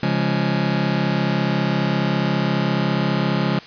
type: chord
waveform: sawtooth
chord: Db major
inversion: none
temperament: just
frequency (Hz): 138.59 / 173.24 / 207.9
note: Db3 / F3 / Ab3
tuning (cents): 0 / -14 / +2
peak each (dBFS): -18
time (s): 0.03-3.59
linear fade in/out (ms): 2
effects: white hiss -40 dBFS RMS until 3.66 s + resampled to 11025 Hz